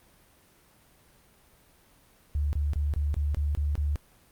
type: tone bursts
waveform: sine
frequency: 73.1 Hz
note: D2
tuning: 7 cents flat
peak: -24 dBFS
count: 8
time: 2.35-3.958 s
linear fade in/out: 0 ms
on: 180 ms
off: 24 ms
effects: pink hiss -60 dBFS RMS until 4.31 s + Opus 32 kbps